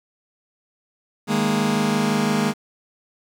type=chord; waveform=sawtooth; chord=D# suspended fourth; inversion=none; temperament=just; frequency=155.56 / 207.4 / 233.3 Hz; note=D#3 / G#3 / A#3; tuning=0 / -2 / +2 cents; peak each=-22 / -17 / -18 dBFS; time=1.27-2.54 s; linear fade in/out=50 ms; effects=low-pass 10000 Hz 12 dB/octave + 8-bit